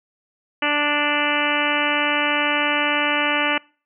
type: harmonic tone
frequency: 293.7 Hz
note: D4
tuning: in tune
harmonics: 1 / 2 / 3 / 4 / 5 / 6 / 7 / 8 / 9 / 10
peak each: -27 / -27 / -27 / -27 / -27 / -27 / -27 / -27 / -27 / -27 dBFS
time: 0.62-3.58 s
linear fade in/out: 5 ms
effects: noise-tail reverb RT60 0.4 s tail -25 dB re dry